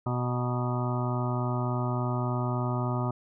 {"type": "harmonic tone with a mistuned harmonic", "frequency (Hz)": 123.47, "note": "B2", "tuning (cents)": 0, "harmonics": [1, 2, 3, 5, 6, 7, 8, 9, 10], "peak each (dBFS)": [-28, -34, -37, -38, -40, -41, -39, -43, -38], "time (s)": [0.06, 3.11], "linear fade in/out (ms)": 5, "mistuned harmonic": 8, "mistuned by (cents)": -41, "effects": []}